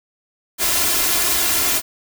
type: noise with comb filter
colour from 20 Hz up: white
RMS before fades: -18 dBFS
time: 0.58-1.82 s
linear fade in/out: 50 ms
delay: 2.9 ms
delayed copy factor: +0.6
effects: none